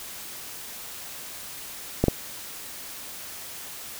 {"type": "clicks", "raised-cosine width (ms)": 2, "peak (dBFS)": -5, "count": 2, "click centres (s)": [2.04, 2.083], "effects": ["white hiss -39 dBFS RMS until 3.99 s"]}